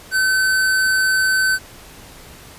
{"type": "tone", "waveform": "square", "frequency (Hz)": 1528, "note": "G6", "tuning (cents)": -45, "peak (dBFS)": -15, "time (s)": [0.11, 1.59], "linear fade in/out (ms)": 50, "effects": ["pink hiss -41 dBFS RMS until 2.58 s", "resampled to 32000 Hz"]}